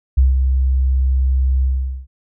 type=tone with ADSR envelope; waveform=sine; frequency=65.41 Hz; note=C2; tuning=in tune; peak=-7 dBFS; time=0.17-2.07 s; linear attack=11 ms; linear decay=160 ms; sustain=-5 dB; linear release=440 ms; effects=none